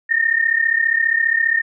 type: tone pair together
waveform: sine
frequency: 1811.1 / 1846 Hz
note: A6 / A#6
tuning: +50 / -17 cents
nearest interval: unison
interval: 33 cents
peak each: -17 / -17 dBFS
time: 0.09-1.62 s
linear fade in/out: 20 ms
effects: none